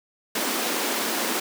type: high-pass noise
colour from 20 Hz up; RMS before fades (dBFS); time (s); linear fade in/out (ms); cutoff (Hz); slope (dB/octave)
pink; -26; 0.35-1.4; 5; 220; 48
effects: none